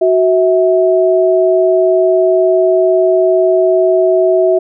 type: tone pair together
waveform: sine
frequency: 371.2 / 649 Hz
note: F#4 / E5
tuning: +6 / -27 cents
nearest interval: minor seventh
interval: 967 cents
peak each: -10 dBFS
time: 0.01-4.59 s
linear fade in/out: 10 ms
effects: none

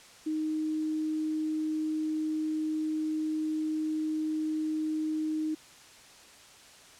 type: tone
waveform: sine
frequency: 311.1 Hz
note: D#4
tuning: in tune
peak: -28 dBFS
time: 0.26-5.55 s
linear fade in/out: 10 ms
effects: white hiss -53 dBFS RMS until 6.99 s + low-pass 8000 Hz 12 dB/octave

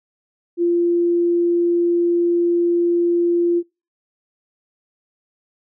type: tone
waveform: sine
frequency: 345.2 Hz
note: F4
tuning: 20 cents flat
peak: -14 dBFS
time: 0.57-3.63 s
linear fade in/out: 50 ms
effects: noise-tail reverb RT60 0.3 s tail -26 dB re dry

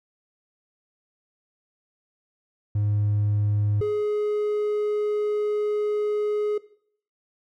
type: tone pair in turn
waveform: triangle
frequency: 103.83 / 419.3 Hz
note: G#2 / G#4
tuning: 0 / +17 cents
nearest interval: 2 octaves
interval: 2417 cents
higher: second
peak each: -18 / -19 dBFS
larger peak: first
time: 2.75-3.81 / 3.81-6.58 s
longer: second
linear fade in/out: 5 ms
effects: noise-tail reverb RT60 0.6 s tail -19 dB re dry + tanh soft clip ceiling -14 dBFS

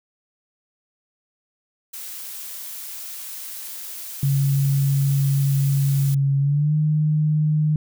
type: noise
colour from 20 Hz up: blue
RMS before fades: -34 dBFS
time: 1.93-6.15 s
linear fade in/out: 10 ms
type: tone with pitch glide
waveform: sine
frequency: 138.59 to 152.89 Hz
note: C#3 to D#3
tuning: 0 to -30 cents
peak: -16 dBFS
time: 4.23-7.76 s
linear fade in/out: 2 ms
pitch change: +170 cents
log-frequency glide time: 6.39-6.75 s
effects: none

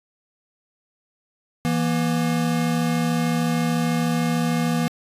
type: tone pair together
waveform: square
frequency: 164.81 / 238.4 Hz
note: E3 / A#3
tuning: 0 / +39 cents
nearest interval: tritone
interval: 639 cents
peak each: -23 dBFS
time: 1.65-4.88 s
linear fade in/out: 0 ms
effects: resampled to 32000 Hz

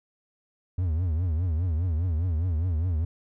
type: tone with vibrato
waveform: triangle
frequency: 84.3 Hz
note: E2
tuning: 39 cents sharp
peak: -21 dBFS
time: 0.78-3.05 s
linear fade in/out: 5 ms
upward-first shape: triangle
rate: 4.9 Hz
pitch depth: 210 cents each way
effects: none

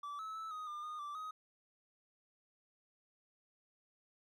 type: tone with pitch steps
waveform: triangle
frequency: 1158 / 1298 / 1311 / 1250 / 1200 / 1227 / 1169 / 1258 Hz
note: D6 / E6 / E6 / D#6 / D6 / D#6 / D6 / D#6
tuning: -25 / -27 / -10 / +8 / +37 / -25 / -8 / +19 cents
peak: -40 dBFS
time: 0.03-1.31 s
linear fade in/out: 5 ms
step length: 160 ms
effects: none

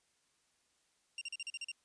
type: tone bursts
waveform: sawtooth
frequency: 2775 Hz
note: F7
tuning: 12 cents flat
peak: -36 dBFS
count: 8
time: 1.18-1.717 s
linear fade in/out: 2 ms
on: 33 ms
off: 39 ms
effects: white hiss -75 dBFS RMS until 1.84 s + resampled to 22050 Hz

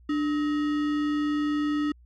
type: tone with sample-and-hold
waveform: sine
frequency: 296 Hz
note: D4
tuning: 14 cents sharp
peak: -23 dBFS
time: 0.09-1.92 s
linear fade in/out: 5 ms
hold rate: 1575 Hz
effects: added 60 Hz sine -51 dBFS peak until 2.05 s + low-pass 3000 Hz 12 dB/octave

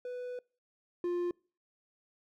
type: tone pair in turn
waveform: triangle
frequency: 495.4 / 351.3 Hz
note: B4 / F4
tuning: +5 / +10 cents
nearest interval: tritone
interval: 595 cents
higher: first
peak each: -35 / -28 dBFS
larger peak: second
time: 0.05-0.39 / 1.04-1.31 s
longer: first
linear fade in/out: 2 ms
effects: noise-tail reverb RT60 0.4 s tail -26 dB re dry

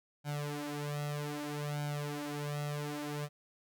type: tone with flanger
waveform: sawtooth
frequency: 146.83 Hz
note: D3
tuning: in tune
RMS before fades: -38 dBFS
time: 0.24-3.29 s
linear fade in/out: 50 ms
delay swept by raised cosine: 1.3 to 5.3 ms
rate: 0.63 Hz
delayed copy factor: +0.9
effects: none

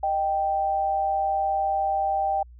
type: tone pair together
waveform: sine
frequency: 622.3 / 782.9 Hz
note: D#5 / G5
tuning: 0 / -2 cents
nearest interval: major third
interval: 398 cents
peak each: -29 / -22 dBFS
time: 0.03-2.43 s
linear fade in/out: 5 ms
effects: added 60 Hz sine -44 dBFS peak until 2.59 s

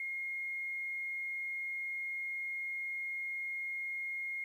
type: tone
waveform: sine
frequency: 2142 Hz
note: C7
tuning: 40 cents sharp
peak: -36 dBFS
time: 0-4.44 s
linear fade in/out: 2 ms
effects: 11-bit

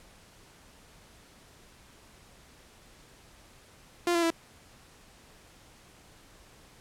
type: tone with pitch steps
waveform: sawtooth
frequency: 347.9 / 339.8 / 331.8 Hz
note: F4 / F4 / E4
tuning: -7 / -47 / +11 cents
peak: -20 dBFS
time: 4.07-4.304 s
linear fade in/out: 2 ms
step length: 78 ms
effects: pink hiss -56 dBFS RMS until 6.8 s + low-pass 11000 Hz 12 dB/octave

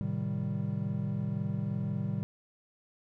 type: chord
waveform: triangle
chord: A half-diminished seventh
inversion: none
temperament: equal with one note detuned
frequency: 110 / 132.1 / 155.56 / 196 Hz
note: A2 / C3 / Eb3 / G3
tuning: 0 / +17 / 0 / 0 cents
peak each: -34 / -35 / -34 / -33 dBFS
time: 0.01-2.23 s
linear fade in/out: 0 ms
effects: none

